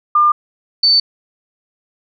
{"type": "tone pair in turn", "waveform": "sine", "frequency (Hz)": [1200, 4531], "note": ["D6", "C#8"], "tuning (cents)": [37, 37], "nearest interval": "octave + major seventh", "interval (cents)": 2300, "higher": "second", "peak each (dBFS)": -8, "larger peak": "neither", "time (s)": [[0.15, 0.32], [0.83, 1]], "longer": "neither", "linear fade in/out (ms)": 5, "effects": []}